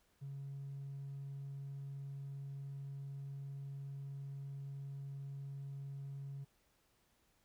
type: tone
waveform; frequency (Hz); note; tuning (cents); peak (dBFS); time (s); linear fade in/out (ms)
triangle; 138.59; C#3; 0; -40; 0.21-6.45; 20
effects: tanh soft clip ceiling -40 dBFS + pink hiss -75 dBFS RMS until 7.44 s